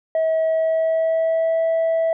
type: tone with pitch glide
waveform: sine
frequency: 643 to 654.6 Hz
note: E5 to E5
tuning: -43 to -12 cents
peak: -14 dBFS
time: 0.15-2.13 s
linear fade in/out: 2 ms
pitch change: +31 cents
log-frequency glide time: 0.48-1.62 s
effects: tanh soft clip ceiling -15 dBFS